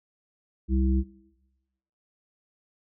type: harmonic tone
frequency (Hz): 65.41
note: C2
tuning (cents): 0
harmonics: 1 / 3 / 5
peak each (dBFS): -22 / -28 / -30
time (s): 0.68-1.04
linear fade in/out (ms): 50
effects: noise-tail reverb RT60 1.0 s tail -19 dB re dry